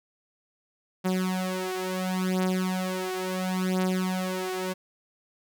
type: beating tone pair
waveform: sawtooth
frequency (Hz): 185.1 / 185.82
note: F#3 / F#3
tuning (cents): +1 / +8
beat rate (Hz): 0.72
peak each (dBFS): -25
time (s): 1.04-4.74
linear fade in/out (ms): 20
effects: none